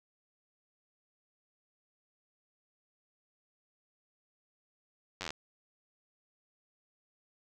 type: slowing click train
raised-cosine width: 0.2 ms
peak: -20 dBFS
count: 9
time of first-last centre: 5.21-5.305 s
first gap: 10 ms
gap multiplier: 1.05
effects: none

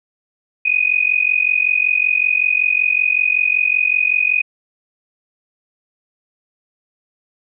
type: tone with amplitude modulation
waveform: sine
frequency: 2489 Hz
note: D#7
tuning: in tune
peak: -9 dBFS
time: 0.65-4.42 s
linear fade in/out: 10 ms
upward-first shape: sine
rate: 45.3 Hz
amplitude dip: 90%
effects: none

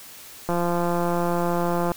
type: click train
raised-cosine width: 1 ms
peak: -11 dBFS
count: 248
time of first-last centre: 0.49-1.918 s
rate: 173 Hz
effects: white hiss -43 dBFS RMS until 1.96 s

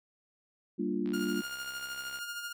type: chord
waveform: sine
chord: G minor seventh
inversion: none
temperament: equal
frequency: 196 / 233.1 / 293.7 / 349.2 Hz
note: G3 / Bb3 / D4 / F4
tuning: 0 / 0 / 0 / 0 cents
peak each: -35 dBFS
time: 0.78-1.42 s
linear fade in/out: 20 ms
type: click train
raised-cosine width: 0.3 ms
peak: -34 dBFS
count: 76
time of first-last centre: 1.06-2.188 s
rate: 66.5 Hz
type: tone with tremolo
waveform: sawtooth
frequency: 1415 Hz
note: F6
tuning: 22 cents sharp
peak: -32 dBFS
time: 1.13-2.53 s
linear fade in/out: 10 ms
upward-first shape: sine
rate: 13 Hz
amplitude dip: 45%
effects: none

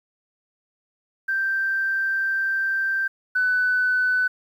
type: tone pair in turn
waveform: sine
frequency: 1568 / 1500.2 Hz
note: G6 / F#6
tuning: 0 / +23 cents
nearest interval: minor second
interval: 77 cents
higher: first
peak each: -20 / -17 dBFS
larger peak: second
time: 1.28-3.08 / 3.35-4.28 s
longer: first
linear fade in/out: 10 ms
effects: tanh soft clip ceiling -13 dBFS + 9-bit

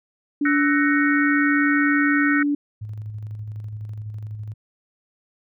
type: tone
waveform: sine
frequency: 289.3 Hz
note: D4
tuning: 26 cents flat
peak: -18 dBFS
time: 0.41-2.55 s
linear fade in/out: 5 ms
type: chord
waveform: sine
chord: F# dominant seventh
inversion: third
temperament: equal with one note detuned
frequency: 1318.5 / 1496.3 / 1864.7 / 2217 Hz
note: E6 / F#6 / A#6 / C#7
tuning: 0 / +19 / 0 / 0 cents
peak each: -28 / -23 / -23 / -28 dBFS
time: 0.45-2.43 s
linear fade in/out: 5 ms
type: tone with tremolo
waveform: sine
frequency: 106.4 Hz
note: G#2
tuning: 42 cents sharp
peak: -28 dBFS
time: 2.81-4.54 s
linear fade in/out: 10 ms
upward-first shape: square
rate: 12 Hz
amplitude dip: 35%
effects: none

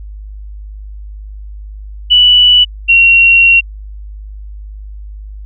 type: tone pair in turn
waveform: sine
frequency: 2960 / 2741 Hz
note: F#7 / F7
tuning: 0 / -33 cents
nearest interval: minor second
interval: 133 cents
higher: first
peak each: -3 dBFS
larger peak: neither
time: 2.1-2.65 / 2.88-3.61 s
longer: second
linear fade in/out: 20 ms
effects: added 51 Hz sine -25 dBFS peak until 5.45 s

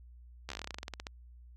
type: slowing click train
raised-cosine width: 0.2 ms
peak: -22 dBFS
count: 18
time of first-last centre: 0.49-1.069 s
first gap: 13 ms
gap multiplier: 1.11
effects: added 60 Hz sine -51 dBFS peak until 1.56 s

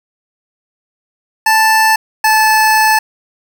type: tone pair in turn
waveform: 25% pulse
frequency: 880 / 870.4 Hz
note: A5 / A5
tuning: 0 / -19 cents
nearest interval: unison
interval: 19 cents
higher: first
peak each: -4 dBFS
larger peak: neither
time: 1.46-1.96 / 2.24-2.99 s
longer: second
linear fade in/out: 5 ms
effects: 7-bit

